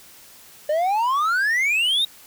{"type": "exponential sweep", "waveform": "triangle", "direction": "up", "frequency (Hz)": [587.3, 3809], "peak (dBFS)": -16, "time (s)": [0.69, 2.05], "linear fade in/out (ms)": 5, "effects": ["white hiss -47 dBFS RMS until 2.26 s"]}